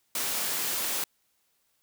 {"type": "high-pass noise", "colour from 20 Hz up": "white", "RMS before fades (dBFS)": -30, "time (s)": [0.15, 1.04], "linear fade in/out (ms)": 2, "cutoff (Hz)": 170, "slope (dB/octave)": 12, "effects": ["white hiss -72 dBFS RMS until 1.82 s"]}